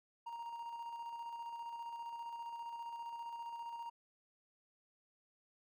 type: tone with tremolo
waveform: triangle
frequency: 934 Hz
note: A#5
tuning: 3 cents sharp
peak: -40 dBFS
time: 0.26-3.9 s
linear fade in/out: 10 ms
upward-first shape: square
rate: 15 Hz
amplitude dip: 35%
effects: none